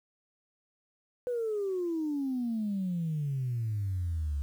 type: exponential sweep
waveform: sine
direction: down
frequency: 501 to 69.3 Hz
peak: -28 dBFS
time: 1.27-4.42 s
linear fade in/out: 0 ms
effects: tanh soft clip ceiling -25 dBFS + 10-bit